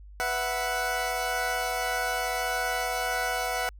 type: chord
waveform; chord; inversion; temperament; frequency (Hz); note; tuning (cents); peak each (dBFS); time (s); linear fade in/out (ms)
20% pulse; B suspended fourth; none; equal; 493.9 / 659.3 / 740; B4 / E5 / F#5; 0 / 0 / 0; -29 / -29 / -24; 0.2-3.69; 0
effects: added 50 Hz sine -44 dBFS peak until 3.79 s